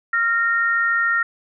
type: tone pair together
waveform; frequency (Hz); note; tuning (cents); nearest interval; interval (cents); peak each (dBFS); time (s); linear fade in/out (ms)
sine; 1387 / 1846.7; F6 / A#6; -12 / -17; perfect fourth; 495; -19; 0.13-1.23; 5
effects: none